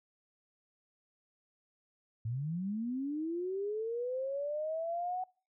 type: linear sweep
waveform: sine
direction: up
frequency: 106.3 to 747 Hz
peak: -33 dBFS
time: 2.25-5.24 s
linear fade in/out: 5 ms
effects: noise-tail reverb RT60 0.4 s tail -25 dB re dry